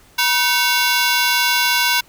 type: ring-modulated tone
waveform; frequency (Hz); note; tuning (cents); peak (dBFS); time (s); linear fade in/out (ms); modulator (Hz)
15% pulse; 1244.5; D#6; 0; -5; 0.18-2.01; 10; 279
effects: pink hiss -50 dBFS RMS until 2.08 s